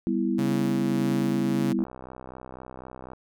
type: chord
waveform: sine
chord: E minor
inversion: first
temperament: just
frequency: 197.78 / 247.2 / 329.6 Hz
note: G3 / B3 / E4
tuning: +16 / +2 / 0 cents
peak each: -27 dBFS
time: 0.07-1.84 s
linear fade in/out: 0 ms
type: tone with tremolo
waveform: sawtooth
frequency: 138.59 Hz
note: C#3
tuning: in tune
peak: -24 dBFS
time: 0.38-1.73 s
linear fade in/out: 10 ms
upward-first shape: triangle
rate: 1.7 Hz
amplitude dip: 30%
type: click train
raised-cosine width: 1 ms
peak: -26 dBFS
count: 87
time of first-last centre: 1.79-3.134 s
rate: 64 Hz
effects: none